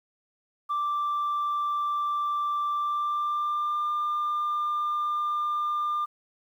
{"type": "tone with pitch glide", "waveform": "sine", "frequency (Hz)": [1174.7, 1198.7], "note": ["D6", "D6"], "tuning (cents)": [0, 35], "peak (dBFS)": -23, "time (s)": [0.69, 6.06], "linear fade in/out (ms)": 20, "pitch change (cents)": 35, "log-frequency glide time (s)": [2.73, 3.88], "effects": ["tanh soft clip ceiling -23 dBFS", "10-bit"]}